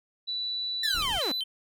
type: tone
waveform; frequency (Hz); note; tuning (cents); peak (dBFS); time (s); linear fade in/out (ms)
sine; 3959; B7; +3; -29; 0.27-0.96; 20
type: linear sweep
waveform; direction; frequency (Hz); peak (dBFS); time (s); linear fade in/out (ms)
sawtooth; down; 1851 to 226.1; -26; 0.83-1.32; 5
type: tone with vibrato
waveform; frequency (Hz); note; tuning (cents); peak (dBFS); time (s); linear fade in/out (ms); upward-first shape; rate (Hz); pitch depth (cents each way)
triangle; 3520; A7; 0; -27; 0.83-1.44; 10; square; 2.6; 220
type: noise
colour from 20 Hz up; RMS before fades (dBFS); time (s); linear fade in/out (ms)
brown; -39; 0.94-1.19; 10
effects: none